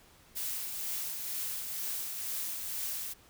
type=noise with tremolo; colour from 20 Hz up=blue; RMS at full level=-35 dBFS; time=0.35-3.14 s; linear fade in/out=20 ms; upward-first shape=triangle; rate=2.1 Hz; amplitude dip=40%; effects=pink hiss -60 dBFS RMS until 3.29 s